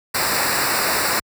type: noise with comb filter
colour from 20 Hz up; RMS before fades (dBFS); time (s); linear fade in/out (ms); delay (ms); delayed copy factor
pink; -20; 0.14-1.2; 10; 0.31; -0.85
effects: high-pass 60 Hz 12 dB/octave